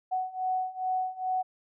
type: beating tone pair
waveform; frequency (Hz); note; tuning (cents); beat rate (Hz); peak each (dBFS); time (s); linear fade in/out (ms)
sine; 743 / 745.4; F#5 / F#5; +7 / +13; 2.4; -32 / -30; 0.11-1.43; 20
effects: none